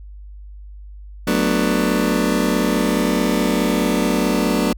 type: chord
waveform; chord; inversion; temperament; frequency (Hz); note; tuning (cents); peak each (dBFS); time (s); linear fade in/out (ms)
30% pulse; B minor seventh; second; just; 185.21 / 222.2 / 246.9 / 296.3; F#3 / A3 / B3 / D4; +2 / +17 / 0 / +15; -19; 1.27-4.73; 5
effects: added 50 Hz sine -34 dBFS peak until 4.77 s